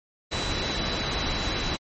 sine tone in noise, 3951 Hz, B7, in tune, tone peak -32 dBFS, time 0.31-1.77 s, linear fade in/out 20 ms, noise pink, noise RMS -28 dBFS, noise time 0.31-1.77 s, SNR -7 dB, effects low-pass 6000 Hz 12 dB/octave + MP3 32 kbps

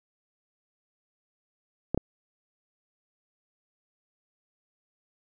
clicks, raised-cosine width 2 ms, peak -12 dBFS, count 2, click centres 1.946 / 1.976 s, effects none

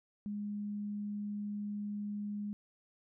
sine tone, 206.4 Hz, G#3, 10 cents flat, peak -36 dBFS, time 0.26-2.53 s, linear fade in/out 0 ms, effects none

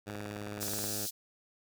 10% pulse tone, 103.83 Hz, G#2, in tune, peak -31 dBFS, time 0.06-1.07 s, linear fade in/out 20 ms
click train, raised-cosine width 0.5 ms, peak -27 dBFS, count 15, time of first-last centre 0.1-0.841 s, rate 18.9 Hz
pink high-pass noise, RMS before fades -37 dBFS, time 0.6-1.11 s, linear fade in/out 20 ms, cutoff 4600 Hz, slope 24 dB/octave
effects none

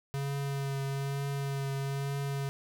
square tone with vibrato, 138.59 Hz, C#3, in tune, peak -32 dBFS, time 0.14-2.49 s, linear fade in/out 0 ms, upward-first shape triangle, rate 1.1 Hz, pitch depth 20 cents each way, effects none

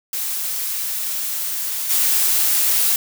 blue noise with level steps, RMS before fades -24 / -17 dBFS, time 0.13-2.96 s, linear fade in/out 2 ms, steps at 1.89 s, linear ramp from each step 20 ms, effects none

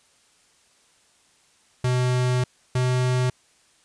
square tone pair in turn, 125.7 / 126.5 Hz, B2 / B2, +31 / +42 cents, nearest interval unison, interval 11 cents, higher second, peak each -20 dBFS, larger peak neither, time 1.84-2.44 / 2.75-3.3 s, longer first, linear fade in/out 5 ms, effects white hiss -60 dBFS RMS until 3.84 s + resampled to 22050 Hz

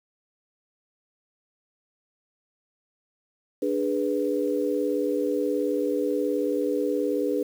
sine chord, G# diminished, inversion second, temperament equal, 293.7 / 415.3 / 493.9 Hz, D4 / G#4 / B4, 0 / 0 / 0 cents, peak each -27 dBFS, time 3.62-7.43 s, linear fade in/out 5 ms, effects 8-bit

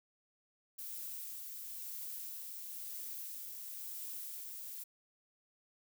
violet noise with tremolo, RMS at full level -44 dBFS, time 0.78-4.84 s, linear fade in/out 10 ms, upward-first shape sine, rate 0.99 Hz, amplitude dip 25%, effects none

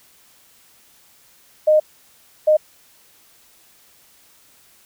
sine tone bursts at uneven times, 615 Hz, D#5, 20 cents flat, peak -10 dBFS, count 2, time 1.67-1.8 / 2.47-2.57 s, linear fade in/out 10 ms, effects white hiss -53 dBFS RMS until 4.85 s

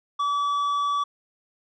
sine tone with tanh clipping, 1148 Hz, D6, 40 cents flat, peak -23 dBFS, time 0.19-1.04 s, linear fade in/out 10 ms, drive 7 dB, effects none

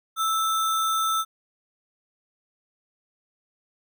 sine tone with sample-and-hold, 1318.5 Hz, E6, in tune, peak -21 dBFS, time 0.16-1.25 s, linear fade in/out 50 ms, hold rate 4900 Hz, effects none

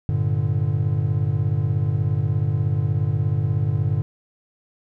triangle chord, G minor, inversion none, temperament equal with one note detuned, 98 / 114.67 / 146.83 Hz, G2 / Bb2 / D3, 0 / -28 / 0 cents, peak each -21 dBFS, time 0.09-4.02 s, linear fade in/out 0 ms, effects none

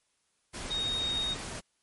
sine tone in noise, 3729 Hz, A#7, in tune, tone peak -29 dBFS, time 0.7-1.35 s, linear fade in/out 20 ms, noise pink, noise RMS -39 dBFS, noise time 0.53-1.61 s, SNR +7 dB, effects white hiss -74 dBFS RMS until 1.82 s + MP3 48 kbps

